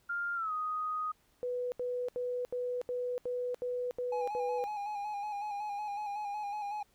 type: tone with pitch glide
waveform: sine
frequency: 1400 to 1247.3 Hz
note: F6 to D#6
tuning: +4 to +4 cents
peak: -32 dBFS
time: 0.09-1.12 s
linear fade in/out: 10 ms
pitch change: -200 cents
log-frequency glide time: 0.35-0.52 s
type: tone bursts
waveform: sine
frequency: 493.9 Hz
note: B4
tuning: in tune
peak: -32 dBFS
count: 9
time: 1.43-4.64 s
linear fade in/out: 0 ms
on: 290 ms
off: 75 ms
type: tone with vibrato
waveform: triangle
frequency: 827 Hz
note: G#5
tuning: 8 cents flat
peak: -33 dBFS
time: 4.12-6.83 s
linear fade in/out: 5 ms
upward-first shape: square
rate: 5.4 Hz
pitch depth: 36 cents each way
effects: pink hiss -70 dBFS RMS until 6.94 s